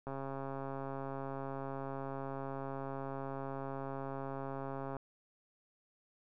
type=click train; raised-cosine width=1 ms; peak=-28 dBFS; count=667; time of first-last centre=0.07-4.967 s; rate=136 Hz; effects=none